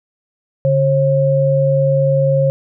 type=tone pair together; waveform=sine; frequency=142.76 / 539 Hz; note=D3 / C#5; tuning=-49 / -49 cents; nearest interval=octave + major seventh; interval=2300 cents; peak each=-14 / -13 dBFS; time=0.65-2.5 s; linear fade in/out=0 ms; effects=none